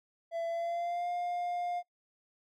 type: tone with pitch glide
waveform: triangle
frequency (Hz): 670 to 706.2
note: E5 to F5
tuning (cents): +28 to +19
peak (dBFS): -30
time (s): 0.31-1.83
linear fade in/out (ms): 50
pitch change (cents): +91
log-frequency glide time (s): 0.47-1.09
effects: noise-tail reverb RT60 0.1 s tail -23 dB re dry